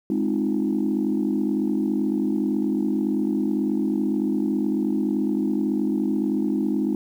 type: chord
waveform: sine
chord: F minor seventh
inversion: first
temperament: equal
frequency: 207.7 / 261.6 / 311.1 / 349.2 Hz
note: Ab3 / C4 / Eb4 / F4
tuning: 0 / 0 / 0 / 0 cents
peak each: -24 / -25 / -24 / -29 dBFS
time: 0.1-6.95 s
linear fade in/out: 2 ms
effects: tanh soft clip ceiling -13 dBFS + 9-bit